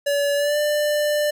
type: tone with pitch glide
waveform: square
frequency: 571 to 593.9 Hz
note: D5 to D5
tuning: -49 to +19 cents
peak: -19 dBFS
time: 0.06-1.31 s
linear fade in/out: 10 ms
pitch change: +68 cents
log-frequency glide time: 0.35-0.58 s
effects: none